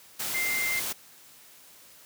sine tone in noise, 2093 Hz, C7, in tune, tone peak -27 dBFS, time 0.34-0.8 s, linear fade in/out 10 ms, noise white, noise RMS -32 dBFS, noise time 0.19-0.93 s, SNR +2 dB, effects white hiss -53 dBFS RMS until 2.05 s + high-pass 80 Hz 12 dB/octave

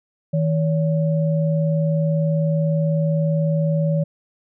sine tone pair together, 159.11 / 567 Hz, D#3 / C#5, +39 / +39 cents, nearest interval octave + minor seventh, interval 2200 cents, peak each -17 / -24 dBFS, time 0.33-4.04 s, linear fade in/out 10 ms, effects none

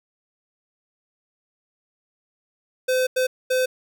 square tone bursts at uneven times, 512 Hz, C5, 38 cents flat, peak -19 dBFS, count 3, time 2.88-3.07 / 3.16-3.27 / 3.5-3.66 s, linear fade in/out 10 ms, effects none

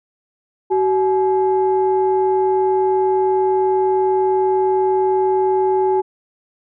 sine tone pair together, 378.6 / 850 Hz, F#4 / G#5, +40 / +40 cents, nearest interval octave + major second, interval 1400 cents, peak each -14 / -18 dBFS, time 0.7-6.02 s, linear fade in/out 20 ms, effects tanh soft clip ceiling -6 dBFS

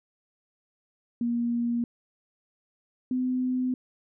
sine tone pair in turn, 236.9 / 254 Hz, A#3 / B3, +28 / +49 cents, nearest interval minor second, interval 121 cents, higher second, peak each -24 dBFS, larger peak neither, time 1.21-1.84 / 3.11-3.74 s, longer neither, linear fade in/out 2 ms, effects none

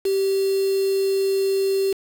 sine tone with quantisation, 389.2 Hz, G4, 12 cents flat, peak -18 dBFS, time 0.05-1.93 s, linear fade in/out 5 ms, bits 5, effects none

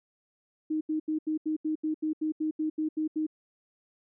sine tone bursts, 311.1 Hz, D#4, in tune, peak -26 dBFS, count 14, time 0.7-3.267 s, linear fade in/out 10 ms, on 110 ms, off 79 ms, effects none

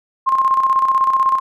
sine tone with tremolo, 1062 Hz, C6, 25 cents sharp, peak -10 dBFS, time 0.26-1.4 s, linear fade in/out 20 ms, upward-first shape square, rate 16 Hz, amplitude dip 50%, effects none

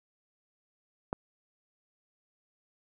click, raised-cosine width 1 ms, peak -17 dBFS, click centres 1.129 s, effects none

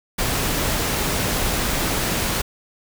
pink noise, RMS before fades -22 dBFS, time 0.18-2.42 s, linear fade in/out 10 ms, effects none

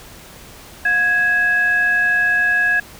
sine tone with frequency modulation, 1661.2 Hz, G#6, in tune, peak -13 dBFS, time 0.85-2.8 s, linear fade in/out 5 ms, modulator 947 Hz, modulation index 0.34, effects pink hiss -40 dBFS RMS until 2.99 s

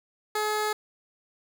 15% pulse tone, 425.2 Hz, G#4, 41 cents sharp, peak -19 dBFS, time 0.35-0.73 s, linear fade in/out 5 ms, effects none

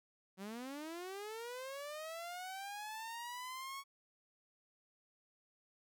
sawtooth linear sweep, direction up, 183.8 to 1113 Hz, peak -40 dBFS, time 0.37-3.84 s, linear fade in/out 50 ms, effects none

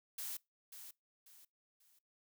blue noise with echo, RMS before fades -43 dBFS, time 0.18-0.37 s, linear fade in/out 5 ms, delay 540 ms, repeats 3, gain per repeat -9 dB, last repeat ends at 1.99 s, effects noise-tail reverb RT60 0.2 s tail -23 dB re dry

